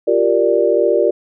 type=chord; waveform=sine; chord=G minor seventh; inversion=third; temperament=equal; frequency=349.2 / 392 / 466.2 / 587.3 Hz; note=F4 / G4 / Bb4 / D5; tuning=0 / 0 / 0 / 0 cents; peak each=-18 / -17 / -16 / -16 dBFS; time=0.07-1.11 s; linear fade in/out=10 ms; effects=none